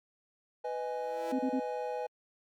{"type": "chord", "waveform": "triangle", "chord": "G# minor", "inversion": "first", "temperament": "just", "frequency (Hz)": [498.4, 623, 830.6], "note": ["B4", "D#5", "G#5"], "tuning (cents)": [16, 2, 0], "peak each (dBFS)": [-34, -38, -36], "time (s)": [0.64, 2.07], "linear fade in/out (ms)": 10}
{"type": "tone with exponential growth", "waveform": "sawtooth", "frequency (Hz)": 331.8, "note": "E4", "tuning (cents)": 11, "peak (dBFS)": -35, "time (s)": [0.81, 1.32], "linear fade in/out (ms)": 5, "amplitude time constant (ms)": 110}
{"type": "tone bursts", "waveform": "sine", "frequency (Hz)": 261.6, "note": "C4", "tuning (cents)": 0, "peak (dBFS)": -28, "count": 3, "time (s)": [1.32, 1.599], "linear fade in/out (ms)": 10, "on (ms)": 73, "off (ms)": 30}
{"effects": ["MP3 96 kbps"]}